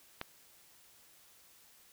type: click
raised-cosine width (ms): 0.3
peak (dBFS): -21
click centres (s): 0.214
effects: white hiss -62 dBFS RMS until 1.92 s